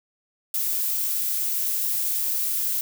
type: noise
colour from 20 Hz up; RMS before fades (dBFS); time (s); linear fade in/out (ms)
violet; -25; 0.54-2.81; 2
effects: none